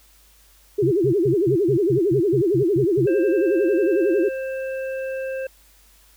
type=tone with vibrato; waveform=sine; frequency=371.3 Hz; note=F#4; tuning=6 cents sharp; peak=-16 dBFS; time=0.78-4.29 s; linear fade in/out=10 ms; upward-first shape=sine; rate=11 Hz; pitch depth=230 cents each way
type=tone bursts; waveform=sine; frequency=133.5 Hz; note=C3; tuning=35 cents sharp; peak=-21 dBFS; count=11; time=0.82-3.065 s; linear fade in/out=10 ms; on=95 ms; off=120 ms
type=harmonic tone; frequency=529 Hz; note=C5; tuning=19 cents sharp; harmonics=1 / 3 / 5; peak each=-25 / -36 / -40 dBFS; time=3.07-5.47 s; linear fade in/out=5 ms
effects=added 50 Hz sine -55 dBFS peak until 6.16 s + white hiss -55 dBFS RMS until 6.16 s